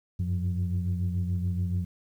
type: tone cluster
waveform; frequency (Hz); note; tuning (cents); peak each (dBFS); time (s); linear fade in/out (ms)
sine; 90.9 / 97.9 / 176.9; F#2 / G2 / F3; -30 / -2 / +23; -26 / -33 / -31; 0.19-1.85; 10
effects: tanh soft clip ceiling -20 dBFS + 10-bit